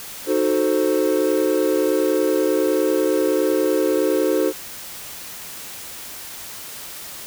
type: chord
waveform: triangle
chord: D# diminished seventh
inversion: none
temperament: equal with one note detuned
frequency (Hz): 308.6 / 370 / 440 / 523.3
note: D#4 / F#4 / A4 / C5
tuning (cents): -14 / 0 / 0 / 0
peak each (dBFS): -20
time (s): 0.26-4.53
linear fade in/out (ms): 50
effects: white hiss -35 dBFS RMS until 7.26 s